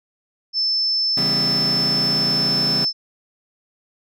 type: tone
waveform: sine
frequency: 5280 Hz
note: E8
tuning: 2 cents sharp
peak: -17 dBFS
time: 0.53-2.93 s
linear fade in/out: 50 ms
type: chord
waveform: sawtooth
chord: C# half-diminished seventh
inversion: none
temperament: just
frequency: 138.59 / 166.31 / 199.57 / 249.5 Hz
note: C#3 / E3 / G3 / B3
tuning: 0 / +16 / +31 / +18 cents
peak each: -25 dBFS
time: 1.17-2.85 s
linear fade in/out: 5 ms
effects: none